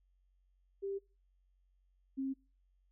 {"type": "tone pair in turn", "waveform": "sine", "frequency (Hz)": [394.3, 268.2], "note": ["G4", "C4"], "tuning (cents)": [10, 43], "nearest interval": "perfect fifth", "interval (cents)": 667, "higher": "first", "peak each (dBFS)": [-36, -34], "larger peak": "second", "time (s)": [[0.82, 0.99], [2.17, 2.34]], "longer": "neither", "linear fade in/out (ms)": 20, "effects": ["noise-tail reverb RT60 0.3 s tail -22 dB re dry", "added 46 Hz sine -69 dBFS peak until 2.91 s"]}